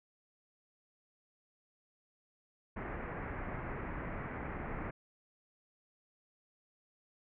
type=low-pass noise; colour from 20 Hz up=pink; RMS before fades=-41 dBFS; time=2.76-4.91 s; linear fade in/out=10 ms; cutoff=2200 Hz; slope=48 dB/octave; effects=none